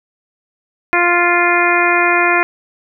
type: harmonic tone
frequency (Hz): 349.2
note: F4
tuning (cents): 0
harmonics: 1 / 2 / 3 / 4 / 5 / 6 / 7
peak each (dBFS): -18 / -18 / -18 / -18 / -18 / -18 / -18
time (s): 0.93-2.43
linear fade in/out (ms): 0
effects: none